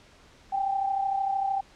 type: tone pair together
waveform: sine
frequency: 781 / 814.2 Hz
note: G5 / G#5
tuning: -7 / -35 cents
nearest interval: minor second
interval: 72 cents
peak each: -25 / -33 dBFS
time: 0.52-1.61 s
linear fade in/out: 10 ms
effects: pink hiss -55 dBFS RMS until 1.75 s + low-pass 6000 Hz 12 dB/octave